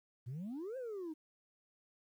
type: exponential two-way sweep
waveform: sine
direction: up then down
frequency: 112.9 to 539 to 301.5 Hz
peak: -38 dBFS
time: 0.26-1.14 s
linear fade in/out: 20 ms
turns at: 0.77 s
effects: tanh soft clip ceiling -39 dBFS + 12-bit